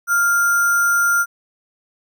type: tone with sample-and-hold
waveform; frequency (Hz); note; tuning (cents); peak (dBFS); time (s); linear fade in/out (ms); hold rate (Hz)
sine; 1400; F6; +4; -13; 0.07-1.26; 50; 7350
effects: none